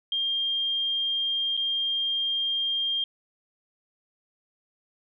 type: tone with dropouts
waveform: sine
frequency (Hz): 3205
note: G7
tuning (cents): +38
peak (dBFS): -24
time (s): 0.12-3.04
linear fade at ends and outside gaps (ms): 2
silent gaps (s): 1.568-1.574
effects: none